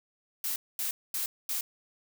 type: noise bursts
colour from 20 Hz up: blue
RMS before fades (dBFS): -32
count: 4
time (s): 0.44-1.61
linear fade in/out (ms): 2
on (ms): 120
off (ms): 230
effects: none